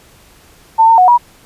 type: tone with pitch steps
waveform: sine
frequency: 896 / 908 / 733 / 963 Hz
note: A5 / A#5 / F#5 / B5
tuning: +31 / -46 / -16 / -44 cents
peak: -4 dBFS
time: 0.78-1.18 s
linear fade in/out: 20 ms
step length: 100 ms
effects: pink hiss -45 dBFS RMS until 1.45 s + resampled to 32000 Hz